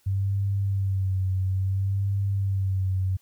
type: tone with vibrato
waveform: sine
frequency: 96.6 Hz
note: G2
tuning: 25 cents flat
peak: -22 dBFS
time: 0.06-3.17 s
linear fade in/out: 10 ms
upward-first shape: sine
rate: 0.59 Hz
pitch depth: 46 cents each way
effects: white hiss -64 dBFS RMS until 3.21 s